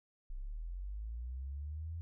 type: linear sweep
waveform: sine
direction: up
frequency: 30.31 to 85 Hz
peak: -39 dBFS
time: 0.3-2.01 s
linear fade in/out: 0 ms
effects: none